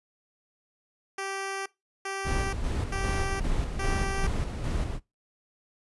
10% pulse tone bursts, 389.8 Hz, G4, 10 cents flat, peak -23 dBFS, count 4, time 1.18-4.27 s, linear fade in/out 5 ms, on 480 ms, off 390 ms
brown noise with tremolo, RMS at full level -27 dBFS, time 2.24-5 s, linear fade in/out 50 ms, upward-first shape square, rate 2.5 Hz, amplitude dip 45%
effects noise-tail reverb RT60 0.2 s tail -21 dB re dry + resampled to 24000 Hz

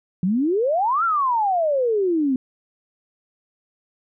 sine exponential two-way sweep, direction up then down, 171.3 to 1400 to 250.8 Hz, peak -17 dBFS, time 0.23-2.36 s, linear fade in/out 2 ms, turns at 1.04 s, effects none

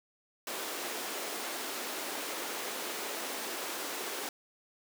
pink high-pass noise, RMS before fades -38 dBFS, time 0.47-4.29 s, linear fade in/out 2 ms, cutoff 300 Hz, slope 24 dB/octave, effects none

